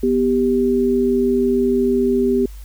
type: tone pair together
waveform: sine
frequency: 246.9 / 392.9 Hz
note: B3 / G4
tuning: 0 / +4 cents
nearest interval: minor sixth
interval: 804 cents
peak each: -17 / -16 dBFS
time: 0.03-2.46 s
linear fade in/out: 5 ms
effects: added 50 Hz sine -32 dBFS peak until 2.64 s + white hiss -49 dBFS RMS until 2.64 s